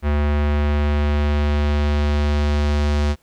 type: tone with low-pass filter sweep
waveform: square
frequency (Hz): 73.5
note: D2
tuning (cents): +2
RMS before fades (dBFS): -18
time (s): 0.02-3.16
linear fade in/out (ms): 50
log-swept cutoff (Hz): 2200 to 5600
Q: 1
effects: pink hiss -60 dBFS RMS until 3.22 s